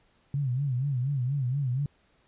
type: tone with vibrato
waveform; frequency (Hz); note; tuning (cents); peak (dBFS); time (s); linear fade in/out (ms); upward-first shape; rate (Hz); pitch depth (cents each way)
sine; 132.9; C3; +27; -25; 0.34-1.86; 2; sine; 4.2; 150
effects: pink hiss -66 dBFS RMS until 2.27 s + resampled to 8000 Hz